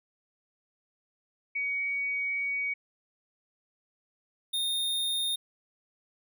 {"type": "tone pair in turn", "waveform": ["sine", "square"], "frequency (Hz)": [2251, 3665], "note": ["C#7", "A#7"], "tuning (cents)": [26, -30], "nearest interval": "minor sixth", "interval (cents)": 844, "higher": "second", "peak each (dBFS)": -28, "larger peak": "neither", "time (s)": [[1.55, 2.74], [4.53, 5.36]], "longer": "first", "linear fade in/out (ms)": 10, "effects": []}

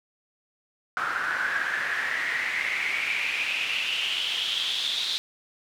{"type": "noise with band-pass filter sweep", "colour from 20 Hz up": "pink", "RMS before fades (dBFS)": -28, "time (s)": [0.97, 5.18], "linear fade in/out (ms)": 0, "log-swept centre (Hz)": [1400, 3800], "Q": 7.1, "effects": []}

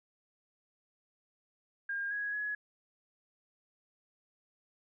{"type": "tone with pitch steps", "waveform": "sine", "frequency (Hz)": [1612, 1662, 1685], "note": ["G6", "G#6", "G#6"], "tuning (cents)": [48, 1, 25], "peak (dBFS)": -33, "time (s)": [1.89, 2.55], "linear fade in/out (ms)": 5, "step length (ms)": 220, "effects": []}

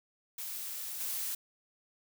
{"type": "noise with level steps", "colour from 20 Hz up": "blue", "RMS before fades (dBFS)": [-40, -36], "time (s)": [0.38, 1.35], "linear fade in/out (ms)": 5, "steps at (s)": 1, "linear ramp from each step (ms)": 5, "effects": []}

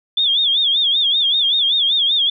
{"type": "tone with vibrato", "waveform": "sine", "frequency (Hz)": 3447, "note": "A7", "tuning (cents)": -36, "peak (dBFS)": -13, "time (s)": [0.17, 2.3], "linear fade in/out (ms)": 5, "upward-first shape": "sine", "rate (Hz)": 5.2, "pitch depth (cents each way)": 130, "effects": []}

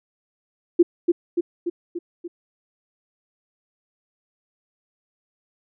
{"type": "tone with echo", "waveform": "sine", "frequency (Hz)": 345.7, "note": "F4", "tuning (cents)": -18, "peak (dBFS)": -9, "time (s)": [0.79, 0.83], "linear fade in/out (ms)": 10, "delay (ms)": 290, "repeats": 5, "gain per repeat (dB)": -4, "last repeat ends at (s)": 2.28, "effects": []}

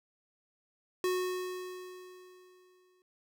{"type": "tone with exponential decay", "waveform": "square", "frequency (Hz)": 366.2, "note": "F#4", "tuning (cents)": -18, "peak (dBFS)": -28, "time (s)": [1.04, 3.02], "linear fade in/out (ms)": 1, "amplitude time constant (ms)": 430, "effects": []}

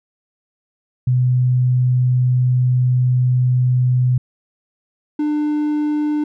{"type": "tone pair in turn", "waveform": ["sine", "triangle"], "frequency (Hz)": [125.8, 299.2], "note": ["B2", "D4"], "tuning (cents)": [32, 32], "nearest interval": "octave + minor third", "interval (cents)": 1500, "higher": "second", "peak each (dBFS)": [-12, -14], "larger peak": "first", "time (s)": [[1.07, 4.18], [5.19, 6.24]], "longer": "first", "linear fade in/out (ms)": 5, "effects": []}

